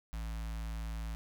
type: tone with notch filter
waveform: square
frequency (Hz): 55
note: A1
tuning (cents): 0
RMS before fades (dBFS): -39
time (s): 0.13-1.15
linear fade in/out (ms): 0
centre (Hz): 400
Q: 0.77
effects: none